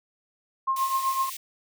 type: tone with tremolo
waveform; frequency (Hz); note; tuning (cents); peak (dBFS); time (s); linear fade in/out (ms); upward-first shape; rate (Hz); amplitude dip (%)
sine; 1065; C6; +30; -20; 0.67-1.3; 10; triangle; 7.9; 70
type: high-pass noise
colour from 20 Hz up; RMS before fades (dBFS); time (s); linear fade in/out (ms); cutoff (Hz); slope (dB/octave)
white; -37; 0.76-1.37; 5; 1800; 96
effects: none